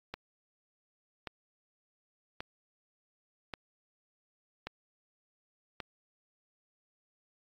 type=click train; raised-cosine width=0.3 ms; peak=-22 dBFS; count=6; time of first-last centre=0.14-5.803 s; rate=0.883 Hz; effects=AAC 48 kbps